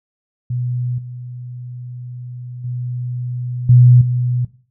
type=tone with level steps; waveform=sine; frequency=123.47 Hz; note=B2; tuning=in tune; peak=-18 / -28 / -21 / -5 / -15 dBFS; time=0.5-4.45 s; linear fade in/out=5 ms; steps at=0.98 / 2.64 / 3.69 / 4.01 s; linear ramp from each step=5 ms; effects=noise-tail reverb RT60 0.4 s tail -17 dB re dry